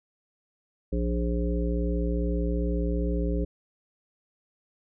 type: harmonic tone with a mistuned harmonic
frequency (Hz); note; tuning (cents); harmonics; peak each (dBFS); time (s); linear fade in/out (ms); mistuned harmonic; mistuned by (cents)
58.9; A#1; +19; 1 / 3 / 5 / 7 / 9; -26 / -31 / -33 / -34 / -36; 0.92-3.45; 10; 3; -25
effects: none